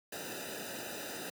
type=noise with comb filter; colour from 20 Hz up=pink; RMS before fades=-42 dBFS; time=0.12-1.3 s; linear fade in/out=5 ms; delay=0.91 ms; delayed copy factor=-0.95; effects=high-pass 150 Hz 12 dB/octave